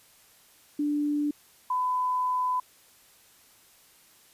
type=tone pair in turn; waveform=sine; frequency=293.7 / 1004.6 Hz; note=D4 / B5; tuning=0 / +29 cents; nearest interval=octave + major sixth; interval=2129 cents; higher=second; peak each=-24 dBFS; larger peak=neither; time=0.79-1.31 / 1.7-2.6 s; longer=second; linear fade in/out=5 ms; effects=white hiss -58 dBFS RMS until 4.33 s + resampled to 32000 Hz